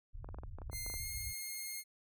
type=low-pass noise; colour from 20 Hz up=pink; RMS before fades=-46 dBFS; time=0.13-1.34 s; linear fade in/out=20 ms; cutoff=120 Hz; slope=48 dB/octave
type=clicks; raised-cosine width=1 ms; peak=-35 dBFS; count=12; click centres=0.245 / 0.289 / 0.345 / 0.386 / 0.435 / 0.586 / 0.618 / 0.698 / 0.731 / 0.864 / 0.9 / 0.94 s
type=tone with pitch glide; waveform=5% pulse; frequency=2100 to 2139 Hz; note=C7 to C7; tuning=+6 to +38 cents; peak=-31 dBFS; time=0.71-1.84 s; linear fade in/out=50 ms; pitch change=+32 cents; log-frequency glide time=0.94-1.06 s
effects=none